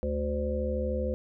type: harmonic tone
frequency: 73.1 Hz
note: D2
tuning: 7 cents flat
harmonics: 1 / 3 / 5 / 7 / 8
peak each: -31 / -35 / -38 / -31 / -41 dBFS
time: 0.03-1.14 s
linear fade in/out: 0 ms
effects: none